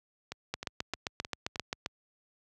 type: two click trains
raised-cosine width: 0.2 ms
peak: -20 / -15 dBFS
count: 5 / 11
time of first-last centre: 0.32-1.558 / 0.54-1.861 s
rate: 3.23 / 7.57 Hz
effects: high-pass 60 Hz 12 dB/octave